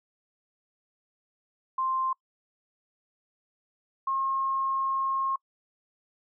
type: tone pair in turn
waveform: sine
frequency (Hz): 1050 / 1075.2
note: C6 / C6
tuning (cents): +6 / +47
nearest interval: unison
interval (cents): 41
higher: second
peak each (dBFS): -25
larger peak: neither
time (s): 1.78-2.13 / 4.07-5.36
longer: second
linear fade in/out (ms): 5
effects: noise-tail reverb RT60 0.1 s tail -26 dB re dry